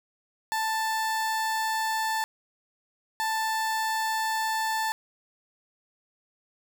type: tone pair in turn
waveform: 30% pulse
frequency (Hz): 883 / 883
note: A5 / A5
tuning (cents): +6 / +6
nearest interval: unison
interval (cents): 0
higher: neither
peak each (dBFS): -23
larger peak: neither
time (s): 0.52-2.24 / 3.2-4.92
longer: neither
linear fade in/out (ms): 0
effects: none